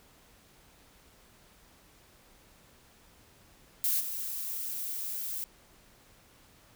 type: noise with level steps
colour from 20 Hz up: violet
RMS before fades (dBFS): -28 / -36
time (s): 3.84-5.44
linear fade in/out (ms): 0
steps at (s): 3.99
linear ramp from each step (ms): 20
effects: pink hiss -60 dBFS RMS until 6.75 s